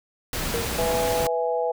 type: noise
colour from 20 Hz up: pink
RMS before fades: -28 dBFS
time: 0.33-1.27 s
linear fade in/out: 2 ms
type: tone with exponential decay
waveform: sine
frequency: 466.2 Hz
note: A#4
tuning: in tune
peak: -23 dBFS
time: 0.54-0.9 s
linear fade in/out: 1 ms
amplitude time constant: 78 ms
type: chord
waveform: sine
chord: E major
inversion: second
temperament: equal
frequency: 493.9 / 659.3 / 830.6 Hz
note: B4 / E5 / G#5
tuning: 0 / 0 / 0 cents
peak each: -24 / -27 / -28 dBFS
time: 0.78-1.72 s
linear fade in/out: 10 ms
effects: none